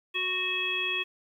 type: harmonic tone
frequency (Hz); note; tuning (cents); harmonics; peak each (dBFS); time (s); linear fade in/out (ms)
368.6; F#4; -7; 1 / 3 / 5 / 7 / 9; -39 / -40 / -38 / -29 / -32; 0.14-1.04; 20
effects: 10-bit